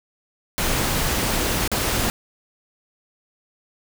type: noise with dropouts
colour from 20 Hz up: pink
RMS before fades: -22 dBFS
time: 0.58-2.1 s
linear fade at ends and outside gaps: 0 ms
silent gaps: 1.677-1.716 s
effects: none